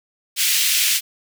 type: high-pass noise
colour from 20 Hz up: pink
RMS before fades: -18 dBFS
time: 0.36-1.01 s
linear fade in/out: 50 ms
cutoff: 2300 Hz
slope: 24 dB/octave
effects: none